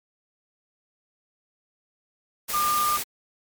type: tone in noise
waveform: sine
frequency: 1200 Hz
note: D6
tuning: 37 cents sharp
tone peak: -21 dBFS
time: 2.53-2.98 s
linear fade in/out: 20 ms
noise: white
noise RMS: -29 dBFS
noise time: 2.48-3.04 s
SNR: +5 dB
effects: MP3 96 kbps